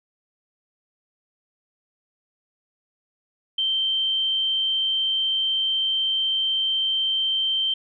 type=tone; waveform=sine; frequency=3126 Hz; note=G7; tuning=6 cents flat; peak=-20 dBFS; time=3.58-7.74 s; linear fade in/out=5 ms; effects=none